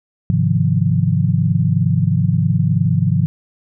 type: chord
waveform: sine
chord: F minor seventh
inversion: first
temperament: equal with one note detuned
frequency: 103.83 / 132.49 / 155.56 / 174.61 Hz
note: Ab2 / C3 / Eb3 / F3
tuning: 0 / +22 / 0 / 0 cents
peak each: -18 dBFS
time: 0.3-3.26 s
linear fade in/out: 0 ms
effects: none